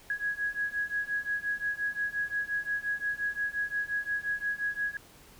sine beating tone pair, 1661.2 / 1666.9 Hz, G#6 / G#6, 0 / +6 cents, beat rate 5.7 Hz, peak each -33 / -32 dBFS, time 0.1-4.97 s, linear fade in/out 2 ms, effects pink hiss -55 dBFS RMS until 5.39 s

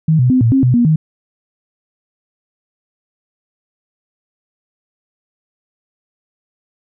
sine tone with pitch steps, 158.6 / 125.3 / 255.8 / 114.9 / 267.8 / 125.3 / 239.3 / 156.9 Hz, D#3 / B2 / C4 / A#2 / C4 / B2 / A#3 / D#3, +33 / +25 / -39 / -25 / +40 / +25 / +46 / +15 cents, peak -8 dBFS, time 0.08-0.96 s, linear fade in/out 5 ms, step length 110 ms, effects none

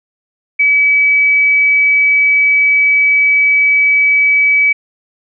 sine tone, 2286 Hz, D7, 47 cents flat, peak -7 dBFS, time 0.59-4.73 s, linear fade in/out 10 ms, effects none

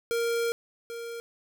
square tone pair in turn, 466.2 / 466.2 Hz, A#4 / A#4, 0 / 0 cents, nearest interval unison, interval 0 cents, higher neither, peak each -26 / -36 dBFS, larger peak first, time 0.11-0.52 / 0.9-1.2 s, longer first, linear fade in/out 0 ms, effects none

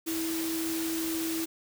sine tone in noise, 326.1 Hz, E4, 19 cents flat, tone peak -30 dBFS, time 0.06-1.46 s, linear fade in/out 20 ms, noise white, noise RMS -36 dBFS, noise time 0.06-1.46 s, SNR +3 dB, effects none

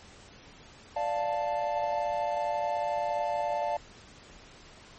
triangle chord, D minor, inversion none, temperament equal, 587.3 / 698.5 / 880 Hz, D5 / F5 / A5, 0 / 0 / 0 cents, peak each -30 / -30 / -30 dBFS, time 0.96-3.77 s, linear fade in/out 5 ms, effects pink hiss -52 dBFS RMS until 4.98 s + MP3 32 kbps

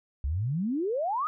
sine exponential sweep, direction up, 63.4 to 1298 Hz, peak -26 dBFS, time 0.24-1.27 s, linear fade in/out 0 ms, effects none

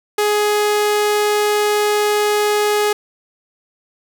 sawtooth tone, 417.8 Hz, G#4, 10 cents sharp, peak -10 dBFS, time 0.18-2.93 s, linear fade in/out 5 ms, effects none

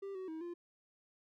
triangle tone with pitch steps, 394.1 / 375.3 / 319.2 / 347 Hz, G4 / F#4 / D#4 / F4, +9 / +25 / +44 / -11 cents, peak -39 dBFS, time 0.02-0.54 s, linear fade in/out 10 ms, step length 130 ms, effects none

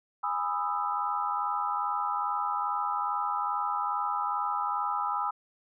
sine chord, E major seventh, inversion first, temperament just, 824.1 / 988.9 / 1236.1 / 1318.5 Hz, G#5 / B5 / D#6 / E6, -14 / +2 / -12 / 0 cents, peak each -33 dBFS, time 0.23-5.31 s, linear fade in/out 10 ms, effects none

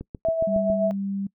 click train, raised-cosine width 3 ms, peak -21 dBFS, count 6, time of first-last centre 0.01-0.701 s, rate 7.24 Hz
sine tone with tremolo, 654 Hz, E5, 14 cents flat, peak -18 dBFS, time 0.25-0.91 s, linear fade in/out 0 ms, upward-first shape sine, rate 7.1 Hz, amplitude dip 50%
sine tone, 197.1 Hz, G3, 10 cents sharp, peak -25 dBFS, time 0.47-1.27 s, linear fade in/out 5 ms
effects noise-tail reverb RT60 0.1 s tail -23 dB re dry

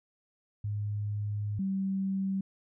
sine tone pair in turn, 103.83 / 192.86 Hz, G#2 / G3, 0 / -28 cents, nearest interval major seventh, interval 1072 cents, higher second, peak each -30 / -28 dBFS, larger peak second, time 0.64-1.59 / 1.59-2.41 s, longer first, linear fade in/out 5 ms, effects none

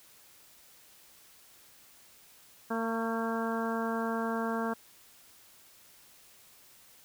harmonic tone with a mistuned harmonic, 227.5 Hz, A#3, 42 cents flat, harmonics 1 / 2 / 3 / 4 / 5 / 6 / 7, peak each -33 / -36 / -38 / -39 / -40 / -41 / -41 dBFS, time 2.7-4.74 s, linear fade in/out 10 ms, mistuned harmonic 5, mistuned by -26 cents, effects white hiss -58 dBFS RMS until 7.04 s

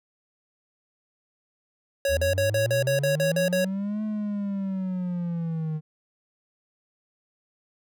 square tone bursts, 554 Hz, C#5, 1 cent flat, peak -22 dBFS, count 10, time 2.05-3.646 s, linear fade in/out 2 ms, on 120 ms, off 44 ms
triangle linear two-way sweep, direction up then down, 73.1 to 215.7 to 153.2 Hz, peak -24 dBFS, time 2.08-5.81 s, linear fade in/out 50 ms, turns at 4.03 s
effects none

